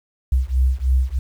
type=beating tone pair; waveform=sine; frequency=63 / 66.2 Hz; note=B1 / C2; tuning=+35 / +21 cents; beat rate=3.2 Hz; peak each=-18 dBFS; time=0.32-1.19 s; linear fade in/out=5 ms; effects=8-bit